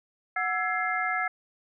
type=tone cluster; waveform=sine; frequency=738 / 1326 / 1684 / 2101 Hz; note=F#5 / E6 / G#6 / C7; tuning=-5 / +10 / +24 / +7 cents; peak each=-31 dBFS; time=0.36-1.28 s; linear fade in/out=5 ms; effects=none